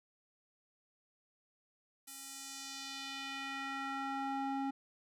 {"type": "tone with band-pass filter sweep", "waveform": "square", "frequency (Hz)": 272.4, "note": "C#4", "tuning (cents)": -30, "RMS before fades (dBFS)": -41, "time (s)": [2.07, 4.71], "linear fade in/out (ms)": 10, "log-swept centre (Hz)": [11000, 570], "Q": 1.3, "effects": []}